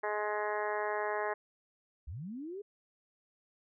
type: harmonic tone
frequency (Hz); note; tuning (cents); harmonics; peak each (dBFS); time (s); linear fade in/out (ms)
210.1; G#3; +20; 2 / 3 / 4 / 5 / 6 / 7 / 8 / 9 / 10; -37 / -38 / -38 / -40 / -46 / -47 / -42 / -43 / -51; 0.03-1.34; 10
type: linear sweep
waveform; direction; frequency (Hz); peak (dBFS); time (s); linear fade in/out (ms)
sine; up; 58.27 to 420.8; -39; 2.07-2.62; 10
effects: none